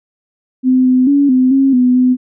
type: tone with pitch steps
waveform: sine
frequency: 256.6 / 254.8 / 282.9 / 256.1 / 270.5 / 250 / 252.8 Hz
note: C4 / C4 / C#4 / C4 / C#4 / B3 / B3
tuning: -34 / -46 / +35 / -37 / -42 / +21 / +41 cents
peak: -7 dBFS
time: 0.63-2.17 s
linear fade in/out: 50 ms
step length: 220 ms
effects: none